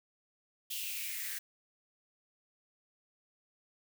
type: noise with high-pass filter sweep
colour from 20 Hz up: blue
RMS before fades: -39 dBFS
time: 0.7-1.39 s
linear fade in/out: 10 ms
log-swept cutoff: 3100 to 1700 Hz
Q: 5.2
effects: none